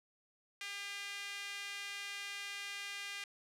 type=tone with high-pass filter; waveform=sawtooth; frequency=401.7 Hz; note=G4; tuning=42 cents sharp; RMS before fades=-44 dBFS; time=0.61-3.24 s; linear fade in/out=2 ms; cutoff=2200 Hz; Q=2; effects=low-pass 10000 Hz 12 dB/octave